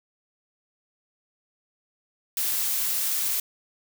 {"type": "noise", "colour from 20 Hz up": "blue", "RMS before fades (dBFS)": -26, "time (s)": [2.37, 3.4], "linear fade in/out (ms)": 2, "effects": []}